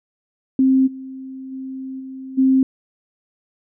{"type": "tone with level steps", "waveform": "sine", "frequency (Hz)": 263.8, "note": "C4", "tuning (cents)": 14, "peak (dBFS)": [-11, -30, -27, -30, -11], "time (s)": [0.59, 2.63], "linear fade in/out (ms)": 2, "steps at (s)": [0.86, 1.51, 1.99, 2.37], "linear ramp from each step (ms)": 20, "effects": []}